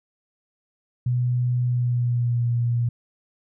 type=tone with pitch glide; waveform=sine; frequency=123.47 to 119.2 Hz; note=B2 to A#2; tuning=0 to +39 cents; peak=-19 dBFS; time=1.06-2.89 s; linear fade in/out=5 ms; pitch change=-61 cents; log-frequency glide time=1.64-2.47 s; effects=none